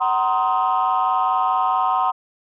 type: chord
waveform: sine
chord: C half-diminished seventh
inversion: second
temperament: just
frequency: 753.5 / 941.9 / 1046.5 / 1255.8 Hz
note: Gb5 / Bb5 / C6 / Eb6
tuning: +31 / +18 / 0 / +16 cents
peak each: -20 / -22 / -20 / -23 dBFS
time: 0-2.12 s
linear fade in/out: 20 ms
effects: tanh soft clip ceiling -10 dBFS